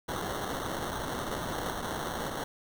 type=noise with sample-and-hold; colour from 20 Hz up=white; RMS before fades=-35 dBFS; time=0.08-2.44 s; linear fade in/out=5 ms; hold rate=2450 Hz; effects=none